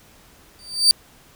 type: tone with exponential growth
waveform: 35% pulse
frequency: 4636 Hz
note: D8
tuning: 23 cents flat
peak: -6 dBFS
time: 0.59-0.91 s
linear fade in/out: 0 ms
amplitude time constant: 68 ms
effects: pink hiss -51 dBFS RMS until 1.35 s